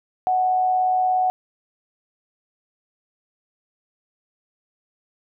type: tone with amplitude modulation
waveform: sine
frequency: 740 Hz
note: F#5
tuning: in tune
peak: -15 dBFS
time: 0.27-1.3 s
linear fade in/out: 0 ms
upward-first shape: sine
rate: 117 Hz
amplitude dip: 35%
effects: none